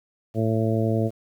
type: harmonic tone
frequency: 111.4 Hz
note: A2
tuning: 22 cents sharp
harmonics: 1 / 2 / 3 / 4 / 5 / 6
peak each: -23 / -26 / -28 / -29 / -30 / -31 dBFS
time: 0.34-1.11 s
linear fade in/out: 50 ms
effects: 9-bit